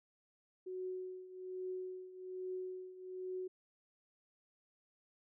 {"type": "tone with tremolo", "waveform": "sine", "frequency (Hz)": 370, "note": "F#4", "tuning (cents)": 0, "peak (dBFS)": -38, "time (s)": [0.66, 3.48], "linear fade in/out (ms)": 10, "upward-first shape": "triangle", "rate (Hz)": 1.2, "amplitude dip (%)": 80, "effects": []}